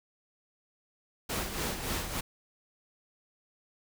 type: noise with tremolo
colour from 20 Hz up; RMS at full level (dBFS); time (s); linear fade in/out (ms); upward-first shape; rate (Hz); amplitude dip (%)
pink; -32; 1.29-2.21; 10; sine; 3.5; 55
effects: none